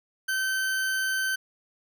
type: tone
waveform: 40% pulse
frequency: 1541 Hz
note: G6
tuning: 30 cents flat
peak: -24 dBFS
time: 0.28-1.36 s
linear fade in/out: 10 ms
effects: none